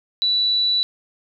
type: tone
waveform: sine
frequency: 3951 Hz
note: B7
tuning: in tune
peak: -16 dBFS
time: 0.22-0.83 s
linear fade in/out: 0 ms
effects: none